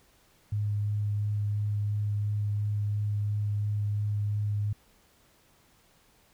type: tone with vibrato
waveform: sine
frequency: 103.83 Hz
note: G#2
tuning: in tune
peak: -26 dBFS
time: 0.52-4.73 s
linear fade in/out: 5 ms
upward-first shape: sine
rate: 2.9 Hz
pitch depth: 9 cents each way
effects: pink hiss -63 dBFS RMS until 6.33 s